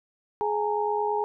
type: tone cluster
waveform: sine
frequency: 420.2 / 833 / 922 Hz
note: G#4 / G#5 / A#5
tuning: +20 / +5 / -19 cents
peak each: -27 / -28 / -29 dBFS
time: 0.41-1.24 s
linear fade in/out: 0 ms
effects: none